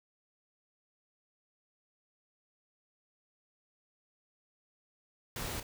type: noise with echo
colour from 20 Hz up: pink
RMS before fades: -39 dBFS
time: 5.36-5.6 s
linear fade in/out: 2 ms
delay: 30 ms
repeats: 1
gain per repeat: -9 dB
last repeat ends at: 5.63 s
effects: none